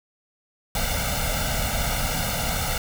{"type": "noise with comb filter", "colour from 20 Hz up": "pink", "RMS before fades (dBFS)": -25, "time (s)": [0.75, 2.78], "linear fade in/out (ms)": 2, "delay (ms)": 1.4, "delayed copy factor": 0.95, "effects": []}